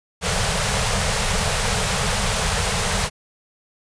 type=band-stop noise; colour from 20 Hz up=pink; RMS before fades=-21 dBFS; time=0.21-3.1 s; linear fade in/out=50 ms; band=210 to 410 Hz; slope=96 dB/octave; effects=resampled to 22050 Hz